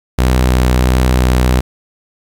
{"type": "tone with vibrato", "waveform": "sawtooth", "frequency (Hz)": 62.8, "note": "B1", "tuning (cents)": 30, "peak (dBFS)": -5, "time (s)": [0.18, 1.61], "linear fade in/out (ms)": 10, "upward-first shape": "sine", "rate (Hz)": 1.5, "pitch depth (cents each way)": 10, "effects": ["7-bit"]}